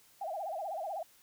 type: tone with vibrato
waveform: sine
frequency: 713 Hz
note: F5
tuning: 36 cents sharp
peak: -35 dBFS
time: 0.21-1.03 s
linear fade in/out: 5 ms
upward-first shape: sine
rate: 16 Hz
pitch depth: 230 cents each way
effects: white hiss -63 dBFS RMS until 1.22 s